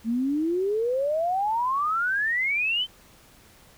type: exponential sweep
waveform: sine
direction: up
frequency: 220 to 3136 Hz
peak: -22 dBFS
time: 0.04-2.87 s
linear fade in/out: 50 ms
effects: pink hiss -54 dBFS RMS until 3.77 s